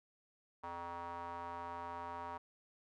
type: tone with band-pass filter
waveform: square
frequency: 86.1 Hz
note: F2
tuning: 24 cents flat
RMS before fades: -45 dBFS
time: 0.63-2.38 s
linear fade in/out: 10 ms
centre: 970 Hz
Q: 4
effects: none